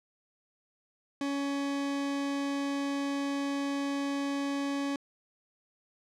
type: tone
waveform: 40% pulse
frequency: 280 Hz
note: C#4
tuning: 18 cents sharp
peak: -29 dBFS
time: 1.21-4.96 s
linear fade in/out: 2 ms
effects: low-pass 7000 Hz 12 dB/octave